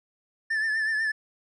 triangle tone with vibrato, 1760 Hz, A6, in tune, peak -22 dBFS, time 0.5-1.12 s, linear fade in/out 10 ms, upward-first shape triangle, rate 8.1 Hz, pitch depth 58 cents each way, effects resampled to 22050 Hz

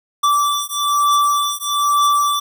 square beating tone pair, 1163 / 1164.1 Hz, D6 / D6, -17 / -16 cents, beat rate 1.1 Hz, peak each -18 dBFS, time 0.23-2.4 s, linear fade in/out 10 ms, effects none

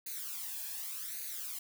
blue noise with flanger, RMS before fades -41 dBFS, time 0.06-1.59 s, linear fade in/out 5 ms, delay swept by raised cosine 0.46 to 1.21 ms, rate 0.87 Hz, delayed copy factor +0.75, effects none

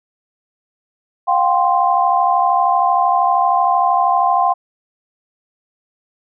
sine chord, F suspended second, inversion none, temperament equal with one note detuned, 711.1 / 784 / 1046.5 Hz, F5 / G5 / C6, +31 / 0 / 0 cents, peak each -16 dBFS, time 1.27-4.54 s, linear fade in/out 20 ms, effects none

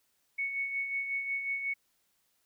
sine tone with tremolo, 2217 Hz, C#7, in tune, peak -29 dBFS, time 0.38-1.74 s, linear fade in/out 10 ms, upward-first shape sine, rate 5.5 Hz, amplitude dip 50%, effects white hiss -74 dBFS RMS until 2.45 s

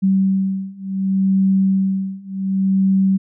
sine beating tone pair, 191.9 / 192.58 Hz, G3 / G3, -37 / -30 cents, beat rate 0.68 Hz, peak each -18 / -17 dBFS, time 0.02-3.18 s, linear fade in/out 20 ms, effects none

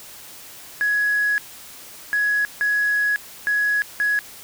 sine tone bursts at uneven times, 1675 Hz, G#6, 14 cents sharp, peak -16 dBFS, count 5, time 0.81-1.38 / 2.13-2.45 / 2.61-3.16 / 3.47-3.82 / 4-4.19 s, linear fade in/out 0 ms, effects tanh soft clip ceiling -13 dBFS + white hiss -41 dBFS RMS until 4.43 s

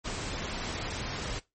pink noise, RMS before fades -35 dBFS, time 0.04-1.4 s, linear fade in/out 20 ms, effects noise-tail reverb RT60 0.2 s tail -19 dB re dry + MP3 32 kbps

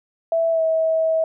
sine tone with pitch glide, 660 to 644.6 Hz, E5 to E5, +2 to -39 cents, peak -16 dBFS, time 0.32-1.24 s, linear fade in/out 2 ms, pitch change -41 cents, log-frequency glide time 0.51-0.62 s, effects none

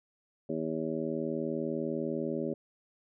harmonic tone, 80 Hz, D#2, 49 cents sharp, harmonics 2 / 3 / 4 / 5 / 6 / 7 / 8, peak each -41 / -36 / -37 / -36 / -48 / -38 / -48 dBFS, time 0.49-2.54 s, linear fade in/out 5 ms, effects none

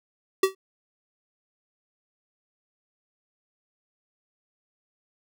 square tone with exponential decay, 383.3 Hz, G4, 39 cents flat, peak -14 dBFS, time 0.43-0.55 s, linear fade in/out 5 ms, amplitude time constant 24 ms, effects none

